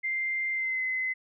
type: tone with pitch glide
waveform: sine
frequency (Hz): 2093 to 2043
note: C7 to C7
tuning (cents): 0 to -42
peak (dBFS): -27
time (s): 0.03-1.14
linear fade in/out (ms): 20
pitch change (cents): -42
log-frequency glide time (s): 0.52-0.82
effects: none